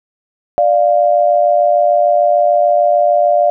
sine tone pair together, 591.8 / 698.5 Hz, D5 / F5, +13 / 0 cents, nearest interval minor third, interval 287 cents, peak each -11 dBFS, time 0.58-3.5 s, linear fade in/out 0 ms, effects none

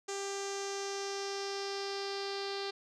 sawtooth tone with low-pass filter sweep, 395.8 Hz, G4, 17 cents sharp, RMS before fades -38 dBFS, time 0.08-2.71 s, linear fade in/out 10 ms, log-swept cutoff 6900 to 4400 Hz, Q 4.3, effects none

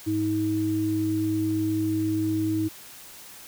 sine tone pair together, 105.1 / 317.7 Hz, G#2 / D#4, +21 / +36 cents, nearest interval octave + perfect fifth, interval 1915 cents, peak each -30 / -23 dBFS, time 0.06-2.69 s, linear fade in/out 20 ms, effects white hiss -45 dBFS RMS until 3.47 s

